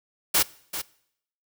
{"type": "noise with echo", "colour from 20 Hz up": "white", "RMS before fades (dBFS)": -20, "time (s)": [0.34, 0.43], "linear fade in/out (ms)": 10, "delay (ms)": 390, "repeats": 1, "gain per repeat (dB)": -11, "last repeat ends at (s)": 0.82, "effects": ["noise-tail reverb RT60 0.7 s tail -22 dB re dry"]}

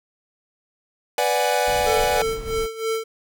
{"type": "chord", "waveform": "45% pulse", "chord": "G# half-diminished seventh", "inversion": "first", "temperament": "equal", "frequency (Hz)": [493.9, 587.3, 740, 830.6], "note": ["B4", "D5", "F#5", "G#5"], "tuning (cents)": [0, 0, 0, 0], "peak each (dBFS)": -24, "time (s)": [1.18, 2.22], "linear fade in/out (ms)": 2}
{"type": "noise", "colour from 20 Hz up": "brown", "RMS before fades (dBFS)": -33, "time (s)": [1.67, 2.67], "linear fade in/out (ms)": 10}
{"type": "tone with tremolo", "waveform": "square", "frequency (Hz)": 446.8, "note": "A4", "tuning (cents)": 27, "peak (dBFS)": -21, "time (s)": [1.86, 3.04], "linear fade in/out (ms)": 10, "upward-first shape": "sine", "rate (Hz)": 3.1, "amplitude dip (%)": 80}
{"effects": []}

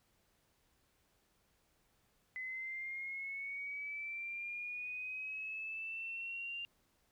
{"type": "linear sweep", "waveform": "sine", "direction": "up", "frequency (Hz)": [2023, 2794], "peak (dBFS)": -40, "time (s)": [2.36, 6.65], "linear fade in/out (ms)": 0, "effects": ["pink hiss -75 dBFS RMS until 7.11 s"]}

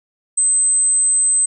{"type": "tone", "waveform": "sine", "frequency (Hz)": 8190, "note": "C9", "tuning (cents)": -38, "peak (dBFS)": -12, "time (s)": [0.37, 1.46], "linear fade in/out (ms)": 10, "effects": []}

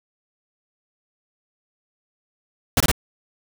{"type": "noise bursts", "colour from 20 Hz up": "pink", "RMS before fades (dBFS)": -17, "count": 3, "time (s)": [2.77, 2.915], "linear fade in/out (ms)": 2, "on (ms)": 33, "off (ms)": 23, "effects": []}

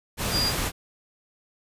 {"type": "tone in noise", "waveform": "sine", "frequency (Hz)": 4816, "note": "D8", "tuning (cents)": 43, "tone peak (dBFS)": -23, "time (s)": [0.31, 0.53], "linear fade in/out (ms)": 50, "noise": "pink", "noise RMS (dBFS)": -27, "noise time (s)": [0.17, 0.72], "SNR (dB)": 1, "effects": ["resampled to 32000 Hz"]}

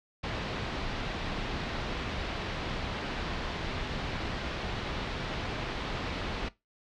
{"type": "low-pass noise", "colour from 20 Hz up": "pink", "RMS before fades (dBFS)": -35, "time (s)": [0.23, 6.49], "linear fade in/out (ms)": 10, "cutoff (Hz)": 4200, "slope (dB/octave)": 24, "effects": ["noise-tail reverb RT60 0.2 s tail -19 dB re dry"]}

